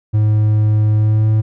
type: tone with pitch glide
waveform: triangle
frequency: 106.9 to 108.71 Hz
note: A2 to A2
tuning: -49 to -20 cents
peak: -8 dBFS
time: 0.13-1.42 s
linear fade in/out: 20 ms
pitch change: +29 cents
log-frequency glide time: 0.95-1.29 s
effects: none